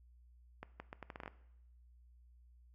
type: accelerating click train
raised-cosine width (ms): 0.5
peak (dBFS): -30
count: 10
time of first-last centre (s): 0.63-1.278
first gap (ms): 170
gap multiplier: 0.76
effects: noise-tail reverb RT60 0.8 s tail -17 dB re dry + added 60 Hz sine -60 dBFS peak until 2.74 s